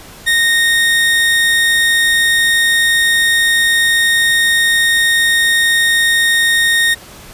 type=tone; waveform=30% pulse; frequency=1852 Hz; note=A#6; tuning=12 cents flat; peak=-7 dBFS; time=0.26-6.95 s; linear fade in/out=20 ms; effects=pink hiss -36 dBFS RMS until 7.33 s + resampled to 32000 Hz